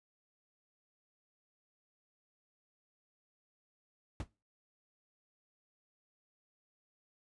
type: noise with exponential decay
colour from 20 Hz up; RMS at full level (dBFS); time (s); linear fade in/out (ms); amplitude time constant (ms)
brown; -32; 4.2-4.28; 2; 16
effects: noise-tail reverb RT60 0.3 s tail -22 dB re dry + resampled to 22050 Hz